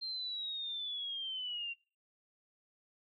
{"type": "linear sweep", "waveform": "sine", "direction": "down", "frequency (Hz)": [4184, 2743], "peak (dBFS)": -37, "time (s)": [0.01, 1.74], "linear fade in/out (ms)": 20, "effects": ["noise-tail reverb RT60 0.4 s tail -26 dB re dry"]}